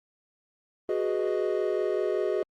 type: chord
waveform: triangle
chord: G# minor seventh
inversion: third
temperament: equal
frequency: 370 / 415.3 / 493.9 / 622.3 Hz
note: F#4 / G#4 / B4 / D#5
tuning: 0 / 0 / 0 / 0 cents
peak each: -27 / -27 / -32 / -30 dBFS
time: 0.89-2.43 s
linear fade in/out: 2 ms
effects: Opus 32 kbps